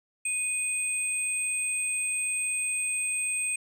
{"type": "tone pair together", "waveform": "sine", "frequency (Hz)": [2489, 8372], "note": ["D#7", "C9"], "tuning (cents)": [0, 0], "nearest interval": "octave + major sixth", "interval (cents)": 2100, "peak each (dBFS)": [-30, -27], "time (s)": [0.25, 3.56], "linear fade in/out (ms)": 5, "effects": ["tanh soft clip ceiling -21 dBFS"]}